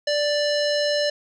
square tone with low-pass filter, 587.3 Hz, D5, in tune, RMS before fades -22 dBFS, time 0.07-1.1 s, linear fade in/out 5 ms, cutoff 4900 Hz, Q 4.4, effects none

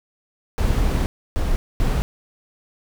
brown noise bursts at uneven times, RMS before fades -19 dBFS, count 3, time 0.58-1.06 / 1.36-1.56 / 1.8-2.02 s, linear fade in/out 0 ms, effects none

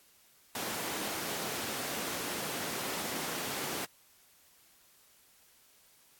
pink high-pass noise, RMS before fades -37 dBFS, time 0.55-3.85 s, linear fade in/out 2 ms, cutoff 220 Hz, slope 12 dB/octave, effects white hiss -63 dBFS RMS until 6.19 s + AAC 64 kbps

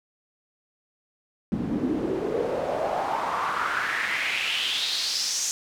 pink noise with band-pass filter sweep, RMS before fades -27 dBFS, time 1.52-5.51 s, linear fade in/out 0 ms, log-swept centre 210 to 6600 Hz, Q 3.9, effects none

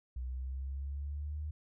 sine linear sweep, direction up, 61.8 to 76.6 Hz, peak -36 dBFS, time 0.16-1.51 s, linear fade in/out 5 ms, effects none

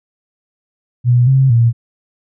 sine tone with pitch steps, 122.3 / 133.5 / 117 Hz, B2 / C3 / A#2, -16 / +35 / +7 cents, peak -7 dBFS, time 1.04-1.73 s, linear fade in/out 50 ms, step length 230 ms, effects none

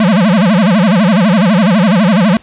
square tone with vibrato, 196 Hz, G3, in tune, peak -7 dBFS, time 0-2.37 s, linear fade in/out 2 ms, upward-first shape sine, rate 12 Hz, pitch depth 260 cents each way, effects pink hiss -42 dBFS RMS until 2.42 s + resampled to 8000 Hz

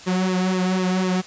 sawtooth tone with flanger, 185 Hz, F#3, in tune, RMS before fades -21 dBFS, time 0.06-1.22 s, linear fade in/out 20 ms, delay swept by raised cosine 1.3 to 3.5 ms, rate 4 Hz, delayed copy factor -0.75, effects white hiss -41 dBFS RMS until 1.26 s + resampled to 16000 Hz

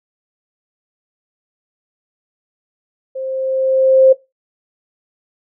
sine tone with level ramp, 527 Hz, C5, 12 cents sharp, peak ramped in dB -22 to -4 dBFS, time 3.15-4.13 s, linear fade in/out 10 ms, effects noise-tail reverb RT60 0.2 s tail -18 dB re dry

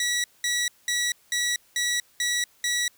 15% pulse tone bursts, 1936 Hz, B6, 35 cents flat, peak -17 dBFS, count 7, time 0-2.88 s, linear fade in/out 2 ms, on 240 ms, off 200 ms, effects white hiss -60 dBFS RMS until 2.97 s

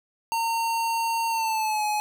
square tone with pitch glide, 915 to 843.9 Hz, A#5 to G#5, -32 to +27 cents, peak -24 dBFS, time 0.32-2 s, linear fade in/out 0 ms, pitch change -141 cents, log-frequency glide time 1.29-1.85 s, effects none

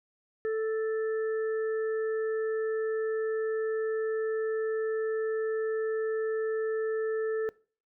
harmonic tone, 440 Hz, A4, in tune, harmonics 1 / 3 / 4, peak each -27 / -45 / -42 dBFS, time 0.45-7.49 s, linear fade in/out 0 ms, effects noise-tail reverb RT60 0.4 s tail -22 dB re dry

